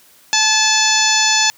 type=harmonic tone with a mistuned harmonic; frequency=871 Hz; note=A5; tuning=18 cents flat; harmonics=1 / 2 / 3 / 4 / 5 / 6 / 7 / 8; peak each=-20 / -20 / -20 / -20 / -20 / -20 / -20 / -20 dBFS; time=0.33-1.5 s; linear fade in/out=0 ms; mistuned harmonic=2; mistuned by=-20 cents; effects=white hiss -49 dBFS RMS until 1.57 s + high-pass 80 Hz 12 dB/octave